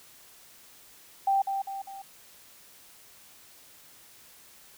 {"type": "tone with echo", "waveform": "sine", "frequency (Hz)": 784, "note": "G5", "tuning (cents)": 0, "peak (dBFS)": -21, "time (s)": [1.27, 1.42], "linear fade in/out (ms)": 5, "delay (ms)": 200, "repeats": 3, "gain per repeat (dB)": -6, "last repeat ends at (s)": 2.02, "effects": ["white hiss -54 dBFS RMS until 4.77 s"]}